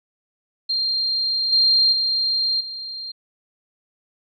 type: tone with level steps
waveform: sine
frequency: 4189 Hz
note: C8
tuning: 1 cent sharp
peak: -19 / -13 / -18 / -29 dBFS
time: 0.69-3.12 s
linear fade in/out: 10 ms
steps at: 1.52 / 1.92 / 2.6 s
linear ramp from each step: 10 ms
effects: none